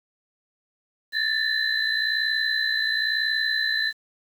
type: tone cluster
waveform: sine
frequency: 1738 / 1799 / 4027 Hz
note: A6 / A6 / B7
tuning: -22 / +38 / +33 cents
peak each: -26 dBFS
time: 1.12-3.93 s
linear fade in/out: 50 ms
effects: 8-bit